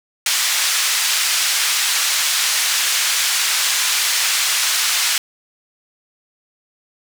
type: band-pass noise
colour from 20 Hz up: white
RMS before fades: -18 dBFS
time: 0.26-5.18 s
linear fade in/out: 2 ms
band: 1400 to 7400 Hz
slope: 12 dB/octave
effects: none